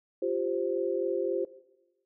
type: chord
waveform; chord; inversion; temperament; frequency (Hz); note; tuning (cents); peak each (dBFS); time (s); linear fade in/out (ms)
sine; F suspended second; none; just; 349.2 / 392.9 / 523.8; F4 / G4 / C5; 0 / +4 / +2; -31; 0.22-1.45; 5
effects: noise-tail reverb RT60 1.0 s tail -17 dB re dry